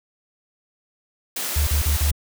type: high-pass noise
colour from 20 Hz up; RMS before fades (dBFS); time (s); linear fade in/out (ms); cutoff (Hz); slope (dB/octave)
white; -27; 1.36-2.11; 5; 180; 24
type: tone bursts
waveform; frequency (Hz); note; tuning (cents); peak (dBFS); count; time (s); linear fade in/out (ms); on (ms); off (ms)
sine; 73.42; D2; 0; -17; 4; 1.56-2.117; 5; 110; 39
effects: none